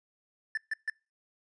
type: tone bursts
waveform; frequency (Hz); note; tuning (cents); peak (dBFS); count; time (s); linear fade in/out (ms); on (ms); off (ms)
triangle; 1760; A6; 0; -27; 3; 0.55-0.899; 2; 23; 140
effects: noise-tail reverb RT60 0.3 s tail -26 dB re dry + resampled to 22050 Hz